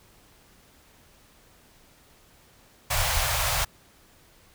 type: band-stop noise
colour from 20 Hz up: pink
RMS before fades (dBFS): -25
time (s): 2.9-3.65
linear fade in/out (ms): 10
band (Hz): 130 to 560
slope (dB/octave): 48
effects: pink hiss -57 dBFS RMS until 4.54 s